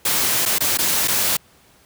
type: noise with dropouts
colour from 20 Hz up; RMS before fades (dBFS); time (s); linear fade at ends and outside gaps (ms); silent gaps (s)
white; -19; 0.05-1.37; 5; 0.454-0.459 / 0.585-0.605 / 0.774-0.786 / 1.076-1.081
effects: pink hiss -53 dBFS RMS until 1.85 s + high-pass 60 Hz 12 dB/octave